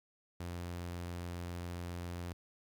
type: tone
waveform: sawtooth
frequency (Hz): 87.31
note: F2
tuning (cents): 0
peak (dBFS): -36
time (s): 0.4-2.33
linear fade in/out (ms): 5
effects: 12-bit